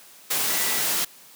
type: tone in noise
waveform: sine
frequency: 1967 Hz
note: B6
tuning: 7 cents flat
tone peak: -34 dBFS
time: 0.5-0.81 s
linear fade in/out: 10 ms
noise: white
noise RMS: -24 dBFS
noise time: 0.3-1.05 s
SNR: -13 dB
effects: white hiss -49 dBFS RMS until 1.35 s + high-pass 150 Hz 12 dB/octave